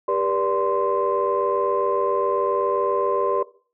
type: tone cluster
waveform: sine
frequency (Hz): 394.8 / 482.2 / 583 / 1039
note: G4 / B4 / D5 / C6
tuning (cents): +12 / -41 / -13 / -12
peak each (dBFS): -24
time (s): 0.08-3.43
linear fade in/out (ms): 5
effects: noise-tail reverb RT60 0.4 s tail -18 dB re dry + tanh soft clip ceiling -10 dBFS